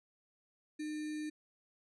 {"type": "tone with sample-and-hold", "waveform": "sine", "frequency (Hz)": 305, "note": "D#4", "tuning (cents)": -34, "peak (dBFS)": -37, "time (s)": [0.79, 1.3], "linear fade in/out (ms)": 10, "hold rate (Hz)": 2100, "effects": ["resampled to 24000 Hz"]}